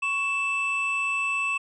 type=tone pair together; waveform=triangle; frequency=1108.7 / 2643 Hz; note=C#6 / E7; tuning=0 / +4 cents; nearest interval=octave + minor third; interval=1504 cents; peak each=-29 / -23 dBFS; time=0.02-1.58 s; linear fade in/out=10 ms; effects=resampled to 24000 Hz